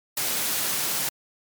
white high-pass noise, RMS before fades -26 dBFS, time 0.17-1.09 s, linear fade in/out 2 ms, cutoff 110 Hz, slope 24 dB/octave, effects MP3 96 kbps

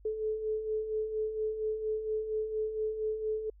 sine beating tone pair, 430 / 434.3 Hz, A4 / A4, -40 / -23 cents, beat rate 4.3 Hz, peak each -39 / -31 dBFS, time 0.05-3.5 s, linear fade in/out 5 ms, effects added 50 Hz sine -54 dBFS peak until 3.6 s

